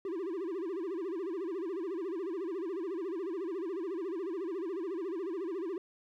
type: tone with vibrato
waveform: triangle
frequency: 358.8 Hz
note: F4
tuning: 47 cents sharp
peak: -32 dBFS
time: 0.05-5.78 s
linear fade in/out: 2 ms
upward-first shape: sine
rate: 14 Hz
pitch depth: 200 cents each way
effects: none